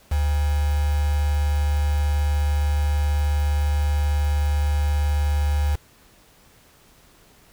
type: tone with quantisation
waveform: sine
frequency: 73.42 Hz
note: D2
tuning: in tune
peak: -18 dBFS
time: 0.11-5.76 s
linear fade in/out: 10 ms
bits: 5
effects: pink hiss -54 dBFS RMS until 7.52 s